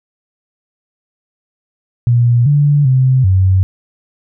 sine tone with pitch steps, 119.9 / 145.3 / 130.2 / 94.2 Hz, A#2 / D3 / C3 / F#2, +49 / -18 / -8 / +32 cents, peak -7 dBFS, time 2.07-3.63 s, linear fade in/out 0 ms, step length 390 ms, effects none

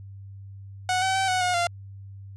sawtooth tone with pitch steps, 737 / 762 / 769 / 739 / 722 / 693 Hz, F#5 / G5 / G5 / F#5 / F#5 / F5, -7 / -49 / -33 / -2 / -43 / -14 cents, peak -18 dBFS, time 0.89-1.67 s, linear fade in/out 2 ms, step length 130 ms, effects added 98 Hz sine -39 dBFS peak until 2.36 s + resampled to 22050 Hz

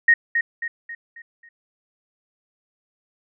sine tone with echo, 1864.7 Hz, A#6, in tune, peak -10 dBFS, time 0.08-0.14 s, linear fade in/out 5 ms, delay 270 ms, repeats 5, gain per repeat -7 dB, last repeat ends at 1.49 s, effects none

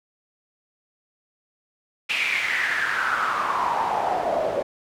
pink noise with band-pass filter sweep, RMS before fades -24 dBFS, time 2.09-4.63 s, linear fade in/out 10 ms, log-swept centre 2600 to 550 Hz, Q 6, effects none

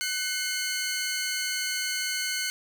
15% pulse tone pair together, 1502.3 / 2142 Hz, F#6 / C7, +26 / +40 cents, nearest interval tritone, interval 614 cents, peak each -24 dBFS, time 0.01-2.5 s, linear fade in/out 0 ms, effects none

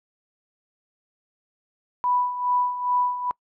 sine tone with tremolo, 987.8 Hz, B5, in tune, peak -18 dBFS, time 2.04-3.31 s, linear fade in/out 0 ms, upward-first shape sine, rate 2.4 Hz, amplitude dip 70%, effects noise-tail reverb RT60 0.1 s tail -25 dB re dry

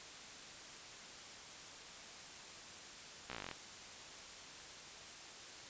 slowing click train, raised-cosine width 0.3 ms, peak -27 dBFS, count 12, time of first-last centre 3.3-3.513 s, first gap 15 ms, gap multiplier 1.05, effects white hiss -52 dBFS RMS until 5.69 s + resampled to 16000 Hz

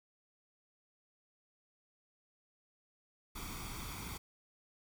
pink noise with comb filter, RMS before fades -44 dBFS, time 3.35-4.18 s, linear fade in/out 10 ms, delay 0.87 ms, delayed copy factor +0.65, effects none

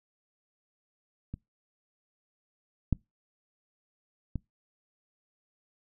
clicks, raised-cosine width 5 ms, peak -24 / -12 / -20 dBFS, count 3, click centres 1.34 / 2.927 / 4.357 s, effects noise-tail reverb RT60 0.2 s tail -25 dB re dry

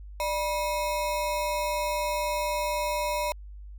square ring-modulated tone, 784 Hz, G5, in tune, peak -24 dBFS, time 0.2-3.32 s, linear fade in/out 0 ms, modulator 188 Hz, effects added 50 Hz sine -40 dBFS peak until 3.78 s

